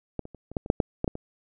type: clicks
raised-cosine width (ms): 2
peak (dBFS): -16 / -27 / -30 / -27 / -12 / -24 / -6 / -8 / -12 / -12 / -22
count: 11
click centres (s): 0.193 / 0.254 / 0.347 / 0.516 / 0.568 / 0.661 / 0.701 / 0.802 / 1.044 / 1.078 / 1.154
effects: none